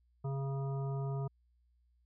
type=harmonic tone; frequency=136.9 Hz; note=C#3; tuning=21 cents flat; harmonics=1 / 3 / 5 / 7 / 9; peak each=-34 / -44 / -48 / -51 / -53 dBFS; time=0.24-1.28 s; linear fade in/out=10 ms; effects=added 60 Hz sine -68 dBFS peak until 2.05 s